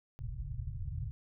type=low-pass noise; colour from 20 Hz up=white; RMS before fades=-39 dBFS; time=0.19-1.11 s; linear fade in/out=0 ms; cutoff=140 Hz; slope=96 dB/octave; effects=none

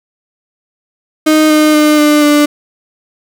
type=tone with pitch steps; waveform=35% pulse; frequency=310 / 306.1 / 302.2 / 298.4 / 294.6 Hz; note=D#4 / D#4 / D4 / D4 / D4; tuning=-6 / -28 / +50 / +28 / +6 cents; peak=-4 dBFS; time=1.26-2.46 s; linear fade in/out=10 ms; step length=240 ms; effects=none

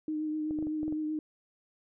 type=tone with vibrato; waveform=sine; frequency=307.8 Hz; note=D#4; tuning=19 cents flat; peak=-30 dBFS; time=0.08-1.19 s; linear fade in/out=2 ms; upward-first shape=triangle; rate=7.9 Hz; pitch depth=24 cents each way
type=clicks; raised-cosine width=2 ms; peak=-29 dBFS; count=7; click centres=0.509 / 0.588 / 0.626 / 0.67 / 0.831 / 0.88 / 0.925 s
effects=none

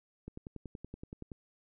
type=click train; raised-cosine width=3 ms; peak=-30 dBFS; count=12; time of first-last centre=0.28-1.318 s; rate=10.6 Hz; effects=none

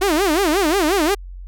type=tone with vibrato; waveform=sawtooth; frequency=348.6 Hz; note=F4; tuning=3 cents flat; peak=-11 dBFS; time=0.01-1.15 s; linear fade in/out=10 ms; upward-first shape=sine; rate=5.6 Hz; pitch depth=270 cents each way; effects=added 45 Hz sine -31 dBFS peak until 1.47 s

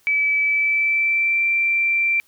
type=tone with pitch glide; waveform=sine; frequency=2300 to 2352 Hz; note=D7 to D7; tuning=-37 to +2 cents; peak=-16 dBFS; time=0.07-2.2 s; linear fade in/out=0 ms; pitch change=+39 cents; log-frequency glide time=0.42-1.46 s; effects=white hiss -59 dBFS RMS until 2.27 s

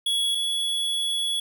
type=tone pair in turn; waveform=square; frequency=3361 / 3378 Hz; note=G#7 / G#7; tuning=+20 / +29 cents; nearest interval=unison; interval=9 cents; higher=second; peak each=-22 / -24 dBFS; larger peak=first; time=0.06-0.35 / 0.35-1.4 s; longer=second; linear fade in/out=5 ms; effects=9-bit

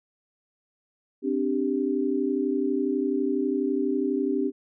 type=chord; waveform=sine; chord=C suspended second; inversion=none; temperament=equal; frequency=261.6 / 293.7 / 392 Hz; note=C4 / D4 / G4; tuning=0 / 0 / 0 cents; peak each=-27 dBFS; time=1.22-4.52 s; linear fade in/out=50 ms; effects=none

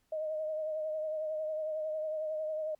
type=tone with vibrato; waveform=sine; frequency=622.3 Hz; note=D#5; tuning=in tune; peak=-32 dBFS; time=0.12-2.75 s; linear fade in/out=5 ms; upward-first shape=triangle; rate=11 Hz; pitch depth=39 cents each way; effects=pink hiss -75 dBFS RMS until 2.79 s + MP3 96 kbps

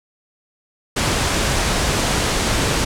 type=low-pass noise; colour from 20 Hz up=pink; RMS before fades=-19 dBFS; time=0.96-2.85 s; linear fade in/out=10 ms; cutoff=9300 Hz; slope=24 dB/octave; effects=none

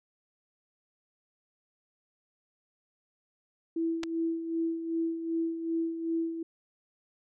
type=tone with tremolo; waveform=sine; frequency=329.6 Hz; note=E4; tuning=in tune; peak=-26 dBFS; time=3.76-6.43 s; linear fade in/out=5 ms; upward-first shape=sine; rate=2.6 Hz; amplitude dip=60%
type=clicks; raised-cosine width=0.2 ms; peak=-19 / -19 dBFS; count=2; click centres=4.033 / 4.036 s
effects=none

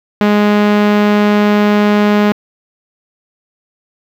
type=tone; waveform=sawtooth; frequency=207.7 Hz; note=G#3; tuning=in tune; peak=-4 dBFS; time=0.21-2.32 s; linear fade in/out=0 ms; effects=low-pass 3000 Hz 12 dB/octave + 7-bit

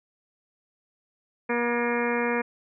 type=harmonic tone with a mistuned harmonic; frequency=239 Hz; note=A#3; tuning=43 cents sharp; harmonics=1 / 2 / 3 / 4 / 5 / 6 / 7 / 8 / 9 / 10; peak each=-29 / -27 / -37 / -32 / -37 / -37 / -34 / -36 / -35 / -36 dBFS; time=1.49-2.42 s; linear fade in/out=10 ms; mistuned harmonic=8; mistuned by=-56 cents; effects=none

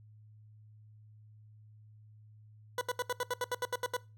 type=tone bursts; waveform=20% pulse; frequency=493.9 Hz; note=B4; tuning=in tune; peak=-26 dBFS; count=12; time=2.78-3.967 s; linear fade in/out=2 ms; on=32 ms; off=73 ms; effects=noise-tail reverb RT60 0.3 s tail -21 dB re dry + added 107 Hz sine -54 dBFS peak until 4.17 s

